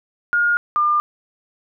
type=tone pair in turn; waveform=sine; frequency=1425 / 1200.8 Hz; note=F6 / D6; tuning=+34 / +38 cents; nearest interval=minor third; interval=296 cents; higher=first; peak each=-14 dBFS; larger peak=neither; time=0.33-0.57 / 0.76-1 s; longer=neither; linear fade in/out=0 ms; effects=none